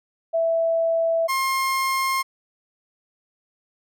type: tone pair in turn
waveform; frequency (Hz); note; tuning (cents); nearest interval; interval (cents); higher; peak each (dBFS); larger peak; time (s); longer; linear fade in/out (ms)
sine / 30% pulse; 660 / 1065.1; E5 / C6; +2 / +30; minor sixth; 828; second; -18; neither; 0.33-1.28 / 1.28-2.23; neither; 20
effects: none